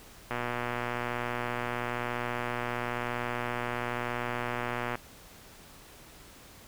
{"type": "click train", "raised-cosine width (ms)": 0.5, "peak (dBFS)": -17, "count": 563, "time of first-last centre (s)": [0.31, 4.955], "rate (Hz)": 121, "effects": ["pink hiss -52 dBFS RMS until 6.67 s"]}